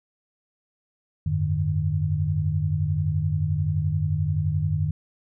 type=tone cluster; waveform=sine; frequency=89.3 / 100.8 / 150.7 Hz; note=F2 / G2 / D3; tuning=+39 / +49 / +45 cents; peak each=-26 / -27 / -24 dBFS; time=1.26-4.91 s; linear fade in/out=5 ms; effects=none